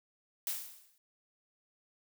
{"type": "noise with exponential decay", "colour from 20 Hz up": "blue", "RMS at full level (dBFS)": -33, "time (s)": [0.47, 0.98], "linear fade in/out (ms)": 1, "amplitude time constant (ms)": 110, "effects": []}